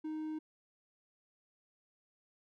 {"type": "tone", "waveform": "triangle", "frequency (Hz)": 311.1, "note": "D#4", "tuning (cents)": 0, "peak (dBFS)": -35, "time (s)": [0.04, 0.39], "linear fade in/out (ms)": 10, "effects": []}